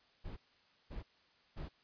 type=noise bursts; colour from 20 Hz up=brown; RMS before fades=-44 dBFS; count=3; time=0.24-1.69 s; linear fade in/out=20 ms; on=130 ms; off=530 ms; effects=white hiss -69 dBFS RMS until 1.83 s + resampled to 11025 Hz